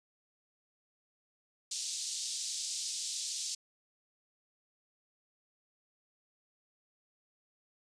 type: band-pass noise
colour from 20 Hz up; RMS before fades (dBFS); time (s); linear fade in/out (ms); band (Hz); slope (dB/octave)
white; -38; 1.71-3.55; 5; 3900 to 7800; 24
effects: resampled to 22050 Hz